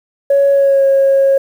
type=tone with pitch glide; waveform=sine; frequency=558 to 545.3 Hz; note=C#5 to C#5; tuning=+11 to -29 cents; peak=-6 dBFS; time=0.3-1.38 s; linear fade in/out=5 ms; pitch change=-40 cents; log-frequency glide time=0.51-0.85 s; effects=tanh soft clip ceiling -4 dBFS + 7-bit